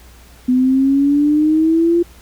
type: exponential sweep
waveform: sine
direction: up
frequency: 250 to 346.6 Hz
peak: -10 dBFS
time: 0.48-2.03 s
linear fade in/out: 10 ms
effects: added 60 Hz sine -42 dBFS peak until 2.21 s + pink hiss -46 dBFS RMS until 2.21 s